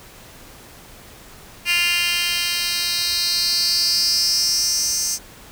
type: tone with high-pass filter sweep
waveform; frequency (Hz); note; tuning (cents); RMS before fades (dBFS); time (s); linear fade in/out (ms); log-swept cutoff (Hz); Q
10% pulse; 348.5; F4; -4; -20; 1.65-5.19; 50; 2700 to 6500; 5.7
effects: pink hiss -43 dBFS RMS until 5.51 s